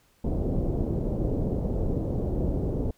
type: low-pass noise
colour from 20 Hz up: pink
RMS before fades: -27 dBFS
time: 0.24-2.91 s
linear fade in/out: 5 ms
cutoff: 530 Hz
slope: 24 dB/octave
effects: pink hiss -64 dBFS RMS until 2.97 s